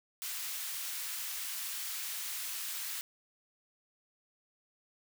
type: high-pass noise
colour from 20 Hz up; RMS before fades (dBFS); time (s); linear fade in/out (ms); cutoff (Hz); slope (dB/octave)
white; -39; 0.22-3.01; 0; 1400; 12
effects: none